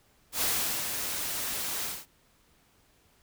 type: noise with ADSR envelope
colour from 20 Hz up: white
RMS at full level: -27 dBFS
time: 0.32-2.06 s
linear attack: 100 ms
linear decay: 410 ms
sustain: -6 dB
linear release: 210 ms
effects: pink hiss -65 dBFS RMS until 3.22 s